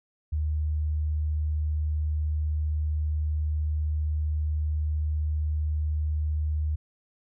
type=tone; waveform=sine; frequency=76.3 Hz; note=D#2; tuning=33 cents flat; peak=-24 dBFS; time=0.32-6.76 s; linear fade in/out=10 ms; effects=none